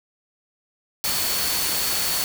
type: tone in noise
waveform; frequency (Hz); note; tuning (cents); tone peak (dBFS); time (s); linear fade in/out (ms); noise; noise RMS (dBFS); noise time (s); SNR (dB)
sine; 4435; C#8; 0; -29; 1.04-2.24; 0; white; -24; 1.04-2.24; -8
effects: none